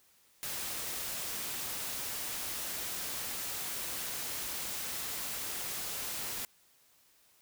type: noise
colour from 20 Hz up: white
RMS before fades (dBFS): -38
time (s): 0.43-6.45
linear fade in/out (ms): 0
effects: white hiss -66 dBFS RMS until 7.41 s